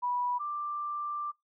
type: tone pair in turn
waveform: sine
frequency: 980 / 1180.9 Hz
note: B5 / D6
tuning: -14 / +9 cents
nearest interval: minor third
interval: 323 cents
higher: second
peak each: -28 / -32 dBFS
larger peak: first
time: 0.02-0.39 / 0.39-1.32 s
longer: second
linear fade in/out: 20 ms
effects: noise-tail reverb RT60 0.2 s tail -25 dB re dry